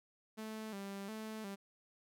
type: tone with vibrato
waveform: sawtooth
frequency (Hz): 207.7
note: G#3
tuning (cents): 0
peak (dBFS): -39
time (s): 0.37-1.56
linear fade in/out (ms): 20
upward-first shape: square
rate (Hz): 1.4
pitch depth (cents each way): 87
effects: none